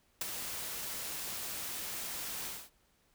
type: noise with ADSR envelope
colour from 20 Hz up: white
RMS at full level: -32 dBFS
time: 0.21-2.7 s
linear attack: 4 ms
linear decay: 18 ms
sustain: -8 dB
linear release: 230 ms
effects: pink hiss -71 dBFS RMS until 3.14 s